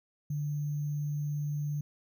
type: tone with sample-and-hold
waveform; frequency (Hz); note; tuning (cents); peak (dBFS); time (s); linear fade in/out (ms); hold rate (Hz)
sine; 147.1; D3; +3; -30; 0.3-1.81; 5; 6300
effects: none